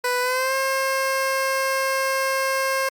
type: tone with pitch glide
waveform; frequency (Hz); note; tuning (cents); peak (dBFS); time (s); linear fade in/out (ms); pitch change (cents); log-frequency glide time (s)
15% pulse; 495.4 to 534; B4 to C5; +5 to +35; -14; 0.04-2.89; 5; +130; 0.2-0.55
effects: Opus 48 kbps